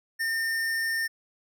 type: tone with hard clipping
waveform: sine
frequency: 1813 Hz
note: A#6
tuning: 49 cents flat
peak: -27 dBFS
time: 0.19-1.08 s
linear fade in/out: 20 ms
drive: 17 dB
effects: none